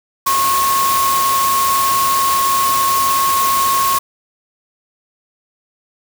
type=tone in noise; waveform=sine; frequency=1089 Hz; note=C#6; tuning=31 cents flat; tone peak=-13 dBFS; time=0.26-3.99 s; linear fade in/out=10 ms; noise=white; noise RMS=-20 dBFS; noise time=0.26-3.99 s; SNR=+4 dB; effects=none